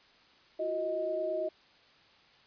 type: tone cluster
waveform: sine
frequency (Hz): 343.2 / 372.1 / 627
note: F4 / F#4 / D#5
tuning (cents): -30 / +10 / +13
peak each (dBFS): -40 / -38 / -31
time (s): 0.59-1.49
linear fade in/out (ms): 10
effects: white hiss -61 dBFS RMS until 2.46 s + resampled to 11025 Hz